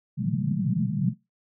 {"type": "band-pass noise", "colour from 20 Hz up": "white", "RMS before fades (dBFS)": -25, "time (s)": [0.17, 1.14], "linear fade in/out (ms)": 50, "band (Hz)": [120, 210], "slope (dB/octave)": 96, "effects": ["noise-tail reverb RT60 0.2 s tail -18 dB re dry"]}